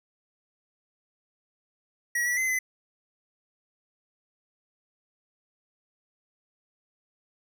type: tone with pitch steps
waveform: square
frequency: 1914 / 1948 / 2054 / 2027 Hz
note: A#6 / B6 / C7 / B6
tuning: +45 / -24 / -33 / +45 cents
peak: -25 dBFS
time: 2.15-2.59 s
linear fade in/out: 5 ms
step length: 110 ms
effects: none